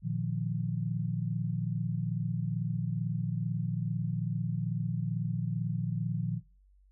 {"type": "chord", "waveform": "sine", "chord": "Bb suspended fourth", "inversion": "none", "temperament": "equal with one note detuned", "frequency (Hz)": [116.54, 152.27, 174.61], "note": ["Bb2", "Eb3", "F3"], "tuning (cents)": [0, -37, 0], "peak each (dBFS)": -34, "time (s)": [0.02, 6.41], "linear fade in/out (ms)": 50, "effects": ["noise-tail reverb RT60 0.3 s tail -19 dB re dry", "added 48 Hz sine -59 dBFS peak until 6.91 s"]}